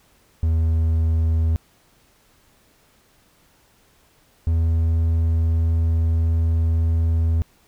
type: tone pair in turn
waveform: triangle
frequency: 80.9 / 81.89 Hz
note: E2 / E2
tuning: -32 / -11 cents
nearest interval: unison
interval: 21 cents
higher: second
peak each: -14 / -14 dBFS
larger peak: neither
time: 0.43-1.56 / 4.47-7.42 s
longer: second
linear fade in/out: 0 ms
effects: pink hiss -58 dBFS RMS until 7.67 s